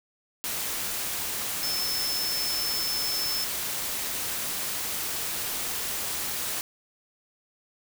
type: tone in noise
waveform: sine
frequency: 5274 Hz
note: E8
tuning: in tune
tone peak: -28 dBFS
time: 1.63-3.44 s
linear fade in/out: 0 ms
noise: white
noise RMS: -31 dBFS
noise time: 0.44-6.61 s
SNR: 0 dB
effects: none